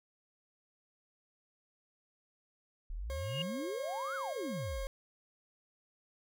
sine exponential two-way sweep, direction up then down, 34.24 to 1509 to 34.24 Hz, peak -37 dBFS, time 2.9-4.87 s, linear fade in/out 0 ms, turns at 4.15 s
40% pulse tone, 540 Hz, C#5, 45 cents flat, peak -39 dBFS, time 3.1-4.87 s, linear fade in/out 0 ms
sine tone with exponential growth, 2837 Hz, F7, 27 cents sharp, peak -32 dBFS, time 3.15-3.42 s, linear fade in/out 2 ms, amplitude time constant 57 ms
effects none

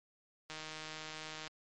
click train, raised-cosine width 0.2 ms, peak -27 dBFS, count 153, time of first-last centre 0.5-1.474 s, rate 156 Hz, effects MP3 48 kbps

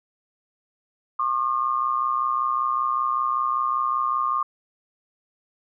sine tone pair together, 1079 / 1204.2 Hz, C#6 / D6, -47 / +43 cents, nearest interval major second, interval 190 cents, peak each -24 / -23 dBFS, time 1.19-4.43 s, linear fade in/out 5 ms, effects none

